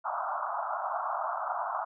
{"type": "band-pass noise", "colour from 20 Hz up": "pink", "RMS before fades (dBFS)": -33, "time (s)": [0.04, 1.85], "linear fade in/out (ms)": 20, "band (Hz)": [640, 1400], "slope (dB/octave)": 96, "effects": []}